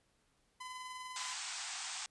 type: tone with tremolo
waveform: sawtooth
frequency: 1014 Hz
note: B5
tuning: 45 cents sharp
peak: -39 dBFS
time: 0.6-1.34 s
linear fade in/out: 10 ms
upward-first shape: sine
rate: 20 Hz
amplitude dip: 35%
type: band-pass noise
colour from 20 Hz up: white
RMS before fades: -43 dBFS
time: 1.16-2.06 s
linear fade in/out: 0 ms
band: 710 to 8600 Hz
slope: 96 dB/octave
effects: pink hiss -75 dBFS RMS until 2.1 s + resampled to 24000 Hz